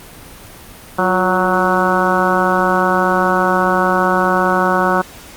harmonic tone with a mistuned harmonic, 185 Hz, F#3, in tune, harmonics 1 / 2 / 3 / 4 / 5 / 6 / 7 / 8, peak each -20 / -20 / -20 / -20 / -20 / -20 / -20 / -20 dBFS, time 0.98-5.02 s, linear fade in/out 10 ms, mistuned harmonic 2, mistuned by -55 cents, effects pink hiss -37 dBFS RMS until 5.36 s + Opus 32 kbps

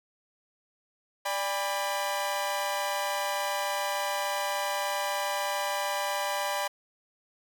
sawtooth chord, G major, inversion second, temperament equal with one note detuned, 587.3 / 804.2 / 987.8 Hz, D5 / G5 / B5, 0 / +44 / 0 cents, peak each -29 dBFS, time 1.25-6.68 s, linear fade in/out 10 ms, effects none

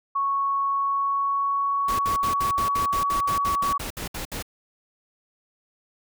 sine tone with pitch glide, 1107 to 1129 Hz, C#6 to C#6, -3 to +31 cents, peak -21 dBFS, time 0.15-3.78 s, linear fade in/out 10 ms, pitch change +34 cents, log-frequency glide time 0.63-3.22 s
pink noise bursts, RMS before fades -32 dBFS, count 15, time 1.88-4.426 s, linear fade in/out 5 ms, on 110 ms, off 64 ms
effects none

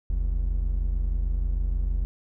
triangle tone pair together, 44.73 / 71.2 Hz, F1 / C#2, +42 / +47 cents, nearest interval minor sixth, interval 805 cents, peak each -21 / -30 dBFS, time 0.1-2.05 s, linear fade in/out 0 ms, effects none

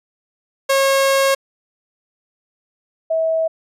sawtooth / sine tone pair in turn, 544 / 646.9 Hz, C#5 / E5, -33 / -33 cents, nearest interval minor third, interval 300 cents, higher second, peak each -9 / -15 dBFS, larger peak first, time 0.69-1.35 / 3.1-3.48 s, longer first, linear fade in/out 10 ms, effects resampled to 32000 Hz

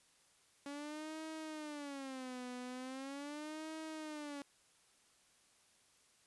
sawtooth tone with vibrato, 280.6 Hz, C#4, 21 cents sharp, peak -40 dBFS, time 0.66-4.42 s, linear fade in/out 2 ms, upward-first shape sine, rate 0.4 Hz, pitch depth 210 cents each way, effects white hiss -70 dBFS RMS until 6.26 s + resampled to 24000 Hz

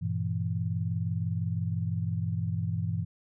sine chord, E diminished, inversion first, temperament just, 98.89 / 118.67 / 164.81 Hz, G2 / Bb2 / E3, +16 / +31 / 0 cents, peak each -31 / -33 / -32 dBFS, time 0.01-3.05 s, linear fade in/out 20 ms, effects none

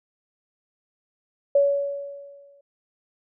sine tone with exponential decay, 564 Hz, C#5, 30 cents sharp, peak -13 dBFS, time 1.55-2.61 s, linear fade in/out 5 ms, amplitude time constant 230 ms, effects none

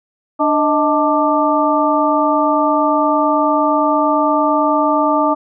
harmonic tone with a mistuned harmonic, 295.2 Hz, D4, 9 cents sharp, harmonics 1 / 2 / 3 / 4, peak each -17 / -17 / -17 / -17 dBFS, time 0.39-5.35 s, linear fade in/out 20 ms, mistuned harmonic 2, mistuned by +100 cents, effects none

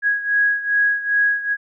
sine beating tone pair, 1656 / 1658.5 Hz, G#6 / G#6, -5 / -3 cents, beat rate 2.5 Hz, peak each -17 / -21 dBFS, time 0.02-1.57 s, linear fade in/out 50 ms, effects none

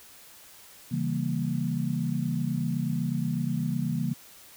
sine chord, C# diminished seventh, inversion none, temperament equal with one note detuned, 136.76 / 164.81 / 196 / 233.1 Hz, C#3 / E3 / G3 / Bb3, -23 / 0 / 0 / 0 cents, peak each -31 / -30 / -34 / -31 dBFS, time 0.91-4.14 s, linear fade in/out 10 ms, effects white hiss -51 dBFS RMS until 4.56 s

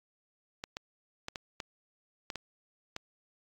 clicks, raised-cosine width 0.2 ms, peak -20 dBFS, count 8, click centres 0.639 / 0.769 / 1.284 / 1.358 / 1.602 / 2.302 / 2.357 / 2.964 s, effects AAC 48 kbps

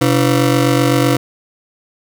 25% pulse ring-modulated tone, 207.7 Hz, G#3, in tune, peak -4 dBFS, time 0.01-1.17 s, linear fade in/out 5 ms, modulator 79.9 Hz, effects none

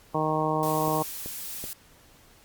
harmonic tone, 155.56 Hz, D#3, in tune, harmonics 1 / 2 / 3 / 4 / 5 / 6 / 7, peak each -31 / -31 / -31 / -31 / -31 / -31 / -31 dBFS, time 0.14-1.03 s, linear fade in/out 10 ms
blue noise, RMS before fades -36 dBFS, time 0.63-1.73 s, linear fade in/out 0 ms
click train, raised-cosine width 2 ms, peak -25 dBFS, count 3, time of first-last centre 0.88-1.64 s, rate 2.63 Hz
effects pink hiss -56 dBFS RMS until 2.44 s + Opus 48 kbps

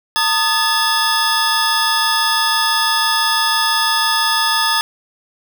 square tone cluster, 904 / 1236 / 1722 / 3420 / 5080 Hz, A5 / D#6 / A6 / A7 / D#8, +47 / -12 / -38 / -50 / +35 cents, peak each -21 dBFS, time 0.16-4.81 s, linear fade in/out 0 ms, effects none

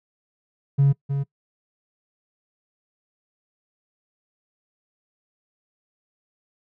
triangle tone with echo, 139.4 Hz, C#3, 10 cents sharp, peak -10 dBFS, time 0.78-0.93 s, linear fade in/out 20 ms, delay 310 ms, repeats 1, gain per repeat -9 dB, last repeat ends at 1.24 s, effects noise-tail reverb RT60 0.1 s tail -23 dB re dry + tanh soft clip ceiling -10 dBFS

